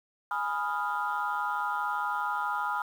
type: chord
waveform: sine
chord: F half-diminished seventh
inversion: first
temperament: equal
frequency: 830.6 / 987.8 / 1244.5 / 1396.9 Hz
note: Ab5 / Cb6 / Eb6 / F6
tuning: 0 / 0 / 0 / 0 cents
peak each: -33 dBFS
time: 0.31-2.82 s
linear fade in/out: 2 ms
effects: tanh soft clip ceiling -20 dBFS + 9-bit